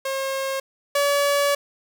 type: tone pair in turn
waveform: sawtooth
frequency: 538 / 570 Hz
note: C5 / C#5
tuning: +48 / +48 cents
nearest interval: minor second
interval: 100 cents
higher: second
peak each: -20 / -14 dBFS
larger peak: second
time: 0.05-0.6 / 0.95-1.55 s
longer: second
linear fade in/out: 5 ms
effects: none

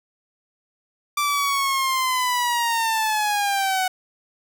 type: linear sweep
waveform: sawtooth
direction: down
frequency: 1174.7 to 740 Hz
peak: -16 dBFS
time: 1.17-3.88 s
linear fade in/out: 5 ms
effects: none

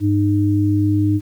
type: tone pair together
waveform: sine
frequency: 101.98 / 305.6 Hz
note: G#2 / D#4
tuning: -31 / -31 cents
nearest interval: octave + perfect fifth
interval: 1900 cents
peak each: -16 dBFS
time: 0-1.21 s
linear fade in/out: 50 ms
effects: 8-bit

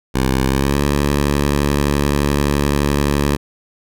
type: tone with pitch glide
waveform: 10% pulse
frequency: 65.7 to 71.65 Hz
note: C2 to D2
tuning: +8 to -42 cents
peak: -6 dBFS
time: 0.14-3.37 s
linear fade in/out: 20 ms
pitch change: +150 cents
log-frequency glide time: 0.43-0.81 s
effects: none

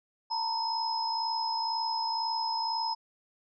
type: tone cluster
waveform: sine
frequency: 900 / 962 / 5120 Hz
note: A5 / B5 / D#8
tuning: +39 / -46 / +49 cents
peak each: -31 / -36 / -33 dBFS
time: 0.3-2.95 s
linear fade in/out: 20 ms
effects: none

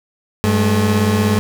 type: tone pair together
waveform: 30% pulse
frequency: 98.9 / 214.6 Hz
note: G2 / A3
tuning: +16 / -43 cents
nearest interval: octave + minor second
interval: 1341 cents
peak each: -13 dBFS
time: 0.44-1.39 s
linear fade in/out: 0 ms
effects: none

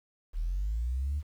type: linear sweep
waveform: sine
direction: up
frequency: 36.71 to 76.1 Hz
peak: -27 dBFS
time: 0.33-1.23 s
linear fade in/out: 50 ms
effects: tanh soft clip ceiling -25 dBFS + 10-bit

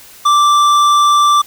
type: tone with tanh clipping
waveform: sine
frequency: 1173 Hz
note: D6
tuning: 2 cents flat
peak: -9 dBFS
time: 0.25-1.42 s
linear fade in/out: 10 ms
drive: 13 dB
effects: white hiss -39 dBFS RMS until 1.46 s

